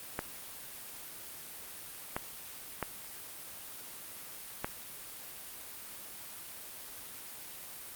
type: clicks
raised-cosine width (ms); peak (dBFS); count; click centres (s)
0.5; -17; 4; 0.191 / 2.165 / 2.827 / 4.645
effects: white hiss -46 dBFS RMS until 7.95 s + Opus 32 kbps